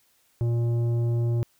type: tone with tanh clipping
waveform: sine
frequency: 117.8 Hz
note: A#2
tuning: 19 cents sharp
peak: -23 dBFS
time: 0.41-1.43 s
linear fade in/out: 0 ms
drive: 10 dB
effects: white hiss -65 dBFS RMS until 1.59 s